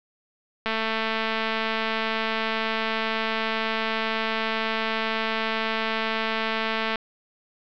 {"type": "click train", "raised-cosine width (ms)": 0.3, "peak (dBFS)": -10, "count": 1399, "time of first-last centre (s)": [0.66, 6.957], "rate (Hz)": 222, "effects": ["low-pass 4000 Hz 12 dB/octave"]}